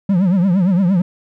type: tone with vibrato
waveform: triangle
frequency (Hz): 185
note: F#3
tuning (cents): 0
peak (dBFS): -9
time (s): 0.09-1.02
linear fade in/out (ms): 5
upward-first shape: triangle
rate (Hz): 8.7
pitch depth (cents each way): 180
effects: none